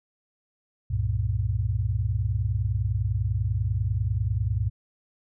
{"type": "tone cluster", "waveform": "sine", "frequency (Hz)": [65.1, 95.3, 115.2], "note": ["C2", "G2", "A#2"], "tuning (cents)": [-8, -48, -20], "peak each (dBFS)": [-29, -26, -27], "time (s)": [0.9, 4.7], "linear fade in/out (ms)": 10, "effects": []}